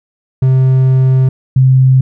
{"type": "tone pair in turn", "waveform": ["triangle", "sine"], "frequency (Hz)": [130.81, 130.81], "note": ["C3", "C3"], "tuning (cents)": [0, 0], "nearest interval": "unison", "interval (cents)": 0, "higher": "neither", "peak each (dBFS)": -4, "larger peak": "neither", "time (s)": [[0.42, 1.29], [1.56, 2.01]], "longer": "first", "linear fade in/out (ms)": 5, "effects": []}